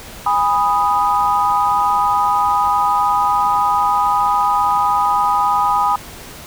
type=chord; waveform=sine; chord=G# minor; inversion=none; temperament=equal with one note detuned; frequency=819.2 / 987.8 / 1244.5 Hz; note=G#5 / B5 / D#6; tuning=-24 / 0 / 0 cents; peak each=-17 dBFS; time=0.26-5.96 s; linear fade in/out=5 ms; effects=pink hiss -35 dBFS RMS until 6.46 s